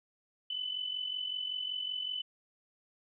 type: tone with amplitude modulation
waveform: sine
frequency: 3006 Hz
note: F#7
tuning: 27 cents sharp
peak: -31 dBFS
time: 0.5-2.22 s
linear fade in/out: 5 ms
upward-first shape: sine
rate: 45.3 Hz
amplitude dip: 65%
effects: none